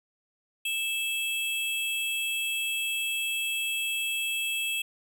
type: tone pair together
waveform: square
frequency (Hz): 2637 / 3276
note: E7 / G#7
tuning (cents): 0 / -24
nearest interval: major third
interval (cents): 376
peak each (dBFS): -30 / -33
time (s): 0.65-4.82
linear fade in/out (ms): 5
effects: none